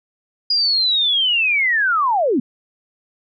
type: linear sweep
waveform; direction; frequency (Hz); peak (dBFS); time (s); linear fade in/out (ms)
sine; down; 4914 to 213.8; -14; 0.5-2.4; 5
effects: none